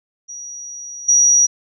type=tone with level steps; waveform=sine; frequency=5780 Hz; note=F#8; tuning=41 cents flat; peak=-29 / -9 dBFS; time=0.28-1.47 s; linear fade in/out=20 ms; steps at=1.08 s; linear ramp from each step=10 ms; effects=none